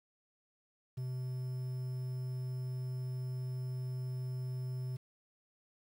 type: tone with quantisation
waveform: triangle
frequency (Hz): 127.7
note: C3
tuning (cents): -42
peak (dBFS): -34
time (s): 0.97-4.97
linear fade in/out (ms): 10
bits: 10
effects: none